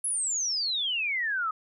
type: exponential sweep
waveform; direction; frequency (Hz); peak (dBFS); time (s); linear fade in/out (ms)
sine; down; 10840 to 1244.5; -26; 0.04-1.51; 5
effects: none